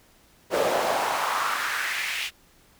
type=noise with high-pass filter sweep; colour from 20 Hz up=brown; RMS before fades=-26 dBFS; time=0.5-2.31 s; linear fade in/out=50 ms; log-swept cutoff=480 to 2700 Hz; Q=2.7; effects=pink hiss -58 dBFS RMS until 2.79 s